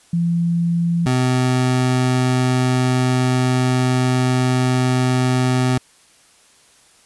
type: tone pair in turn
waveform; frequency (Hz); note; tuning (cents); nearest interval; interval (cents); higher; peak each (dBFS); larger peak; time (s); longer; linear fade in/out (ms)
sine / 25% pulse; 170 / 127.36; F3 / C3; -46 / -46; perfect fourth; 500; first; -15 / -11; second; 0.13-1.06 / 1.06-5.78; second; 5
effects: white hiss -52 dBFS RMS until 7.05 s + resampled to 24000 Hz